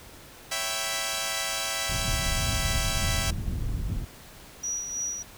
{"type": "chord", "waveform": "5% pulse", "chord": "C# half-diminished seventh", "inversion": "none", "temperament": "equal", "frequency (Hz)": [554.4, 659.3, 784, 987.8], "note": ["C#5", "E5", "G5", "B5"], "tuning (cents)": [0, 0, 0, 0], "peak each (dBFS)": [-24, -20, -21, -25], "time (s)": [0.51, 3.31], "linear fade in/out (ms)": 10}
{"type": "low-pass noise", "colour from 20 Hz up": "pink", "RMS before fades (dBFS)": -29, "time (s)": [1.89, 4.05], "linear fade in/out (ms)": 5, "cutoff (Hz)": 140, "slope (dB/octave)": 12}
{"type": "tone with tremolo", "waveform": "sine", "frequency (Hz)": 5810, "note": "F#8", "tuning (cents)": -32, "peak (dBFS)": -27, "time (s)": [4.63, 5.23], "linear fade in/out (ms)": 10, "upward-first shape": "sine", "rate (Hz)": 3.1, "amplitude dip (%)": 50}
{"effects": ["pink hiss -48 dBFS RMS until 5.37 s"]}